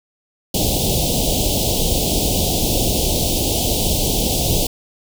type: band-stop noise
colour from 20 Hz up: pink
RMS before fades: -18 dBFS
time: 0.54-4.67 s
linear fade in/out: 5 ms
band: 770 to 2900 Hz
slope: 48 dB/octave
effects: none